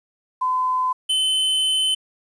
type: tone pair in turn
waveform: sine / square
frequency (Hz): 1018 / 3051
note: C6 / G7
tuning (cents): -48 / -48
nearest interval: octave + perfect fifth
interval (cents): 1900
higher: second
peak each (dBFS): -18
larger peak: neither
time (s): 0.41-0.93 / 1.09-1.95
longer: second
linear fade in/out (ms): 10
effects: resampled to 22050 Hz + 9-bit